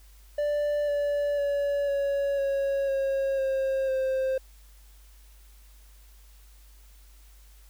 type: tone with pitch steps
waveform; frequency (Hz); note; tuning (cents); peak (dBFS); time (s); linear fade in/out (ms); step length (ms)
triangle; 587.3 / 578.2 / 569.3 / 560.5 / 551.8 / 543.2 / 534.8 / 526.6; D5 / D5 / C#5 / C#5 / C#5 / C#5 / C5 / C5; 0 / -27 / +46 / +19 / -8 / -35 / +38 / +11; -22; 0.38-4.38; 5; 500
effects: added 50 Hz sine -50 dBFS peak until 7.69 s + white hiss -60 dBFS RMS until 7.69 s